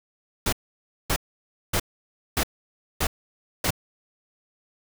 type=noise bursts; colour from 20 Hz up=pink; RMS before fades=-23 dBFS; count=6; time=0.46-3.706 s; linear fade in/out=5 ms; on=66 ms; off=570 ms; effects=none